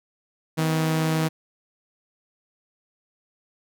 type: tone pair together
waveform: sawtooth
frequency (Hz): 159.1 / 252.6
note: D#3 / B3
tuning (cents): +39 / +39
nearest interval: minor sixth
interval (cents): 800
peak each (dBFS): -17 / -29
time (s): 0.57-1.29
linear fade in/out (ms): 20
effects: none